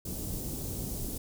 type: band-stop noise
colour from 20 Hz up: pink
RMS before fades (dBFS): -36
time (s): 0.05-1.18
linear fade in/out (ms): 5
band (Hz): 360 to 8100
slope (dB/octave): 12
effects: none